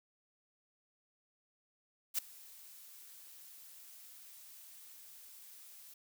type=noise with ADSR envelope; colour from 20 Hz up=blue; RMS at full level=-31 dBFS; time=2.14-5.94 s; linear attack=45 ms; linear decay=4 ms; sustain=-24 dB; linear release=6 ms; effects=none